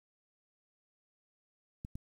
clicks, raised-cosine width 5 ms, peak -29 dBFS, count 2, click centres 1.849 / 1.955 s, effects 10-bit

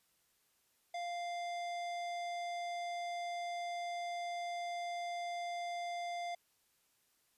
sine tone with hard clipping, 697 Hz, F5, 4 cents flat, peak -40 dBFS, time 0.94-6.35 s, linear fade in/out 5 ms, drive 15 dB, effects white hiss -75 dBFS RMS until 7.37 s + resampled to 32000 Hz

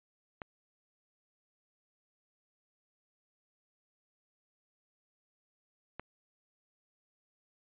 clicks, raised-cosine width 0.5 ms, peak -25 dBFS, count 2, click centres 0.418 / 5.996 s, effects resampled to 8000 Hz

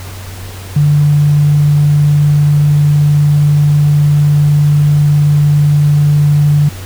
triangle tone with tanh clipping, 146.83 Hz, D3, in tune, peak -5 dBFS, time 0.76-6.69 s, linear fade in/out 5 ms, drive 2 dB, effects added 94 Hz sine -25 dBFS peak until 6.85 s + pink hiss -31 dBFS RMS until 6.85 s

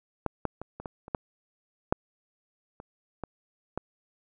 clicks, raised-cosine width 1 ms, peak -13 / -13 / -23 / -25 / -21 / -29 / -13 / -8 / -28 / -20 / -17 dBFS, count 11, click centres 0.263 / 0.453 / 0.616 / 0.8 / 0.858 / 1.081 / 1.148 / 1.925 / 2.801 / 3.237 / 3.776 s, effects none

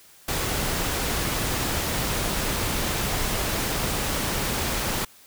pink noise, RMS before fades -26 dBFS, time 0.28-5.05 s, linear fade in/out 5 ms, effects white hiss -52 dBFS RMS until 5.26 s

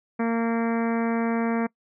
harmonic tone, 230 Hz, A#3, 23 cents flat, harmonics 1 / 2 / 3 / 4 / 5 / 6 / 7 / 8 / 9 / 10, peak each -23 / -29 / -33 / -35 / -37 / -39 / -40 / -41 / -42 / -43 dBFS, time 0.19-1.67 s, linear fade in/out 10 ms, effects noise-tail reverb RT60 0.1 s tail -24 dB re dry

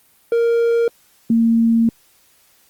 triangle / sine tone pair in turn, 466.2 / 229.1 Hz, A#4 / A#3, 0 / -30 cents, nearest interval octave, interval 1230 cents, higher first, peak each -11 dBFS, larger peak neither, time 0.32-0.88 / 1.3-1.89 s, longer second, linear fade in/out 2 ms, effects white hiss -55 dBFS RMS until 2.69 s + Opus 32 kbps

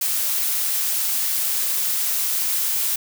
blue noise, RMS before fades -22 dBFS, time 0.01-2.96 s, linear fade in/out 5 ms, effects none

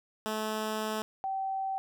10% pulse / sine tone pair in turn, 216.6 / 771.9 Hz, A3 / G5, -27 / -27 cents, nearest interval octave + minor seventh, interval 2200 cents, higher second, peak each -23 / -30 dBFS, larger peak first, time 0.26-1.02 / 1.24-1.78 s, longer first, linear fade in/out 0 ms, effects none

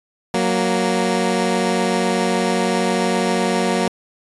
15% pulse tone pair together, 185 / 233.1 Hz, F#3 / A#3, 0 / 0 cents, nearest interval major third, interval 400 cents, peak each -13 dBFS, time 0.34-3.88 s, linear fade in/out 2 ms, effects resampled to 24000 Hz

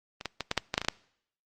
clicks, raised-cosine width 0.2 ms, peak -21 / -14 / -13 / -9 / -6 / -10 / -6 / -14 / -15 / -6 dBFS, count 10, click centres 0.211 / 0.257 / 0.407 / 0.514 / 0.577 / 0.741 / 0.779 / 0.816 / 0.848 / 0.885 s, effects noise-tail reverb RT60 0.7 s tail -24 dB re dry + Opus 32 kbps

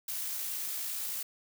blue noise with amplitude modulation, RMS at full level -35 dBFS, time 0.08-1.23 s, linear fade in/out 5 ms, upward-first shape sine, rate 57.8 Hz, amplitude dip 25%, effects none

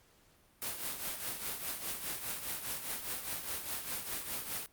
white noise with tremolo, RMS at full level -36 dBFS, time 0.62-4.66 s, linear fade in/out 0 ms, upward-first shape triangle, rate 4.9 Hz, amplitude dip 65%, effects pink hiss -66 dBFS RMS until 4.72 s + Opus 48 kbps

